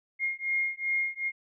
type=beating tone pair; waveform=sine; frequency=2135 / 2137.6 Hz; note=C7 / C7; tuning=+34 / +36 cents; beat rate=2.6 Hz; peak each=-30 dBFS; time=0.19-1.32 s; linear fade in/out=50 ms; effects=none